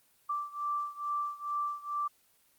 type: beating tone pair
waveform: sine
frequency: 1171 / 1173.3 Hz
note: D6 / D6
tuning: -5 / -2 cents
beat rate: 2.3 Hz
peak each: -34 / -36 dBFS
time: 0.29-2.08 s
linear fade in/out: 10 ms
effects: white hiss -67 dBFS RMS until 2.58 s + Opus 24 kbps